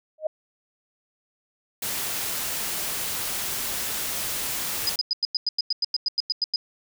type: tone with exponential growth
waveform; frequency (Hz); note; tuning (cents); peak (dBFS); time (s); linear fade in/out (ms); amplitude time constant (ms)
sine; 622.3; D#5; 0; -19; 0.18-0.27; 5; 19
type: noise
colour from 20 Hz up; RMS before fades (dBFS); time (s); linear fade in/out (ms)
white; -29; 1.82-4.96; 5
type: tone bursts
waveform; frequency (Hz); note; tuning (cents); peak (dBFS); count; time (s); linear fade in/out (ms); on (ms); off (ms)
sine; 4978; D#8; 0; -20; 15; 4.87-6.56; 2; 24; 95
effects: none